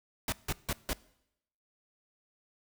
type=noise bursts; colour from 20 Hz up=pink; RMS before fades=-32 dBFS; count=4; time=0.28-0.932 s; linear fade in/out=2 ms; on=43 ms; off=160 ms; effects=noise-tail reverb RT60 0.8 s tail -21 dB re dry